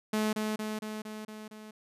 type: tone with echo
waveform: sawtooth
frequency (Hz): 215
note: A3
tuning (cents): -40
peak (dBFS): -23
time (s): 0.13-0.33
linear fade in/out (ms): 5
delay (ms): 230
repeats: 6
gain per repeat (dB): -3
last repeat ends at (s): 1.71
effects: resampled to 32000 Hz